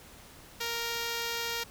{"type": "tone", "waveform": "5% pulse", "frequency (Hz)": 466.2, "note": "A#4", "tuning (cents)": 0, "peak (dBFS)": -20, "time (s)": [0.6, 1.64], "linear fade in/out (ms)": 10, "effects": ["pink hiss -52 dBFS RMS until 1.7 s"]}